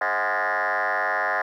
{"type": "tone with frequency modulation", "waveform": "sine", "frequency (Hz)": 1231, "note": "D#6", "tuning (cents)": -19, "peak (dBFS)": -20, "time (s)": [0.01, 1.42], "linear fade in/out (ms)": 5, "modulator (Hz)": 98.4, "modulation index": 6.6, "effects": ["tanh soft clip ceiling -17 dBFS", "10-bit"]}